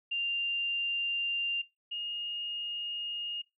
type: tone pair in turn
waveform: sine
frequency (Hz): 2790 / 2849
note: F7 / F7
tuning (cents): -2 / +34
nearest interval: unison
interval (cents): 36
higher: second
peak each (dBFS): -29 / -34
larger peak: first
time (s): 0.11-1.62 / 1.91-3.42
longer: neither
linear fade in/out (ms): 10
effects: noise-tail reverb RT60 0.2 s tail -19 dB re dry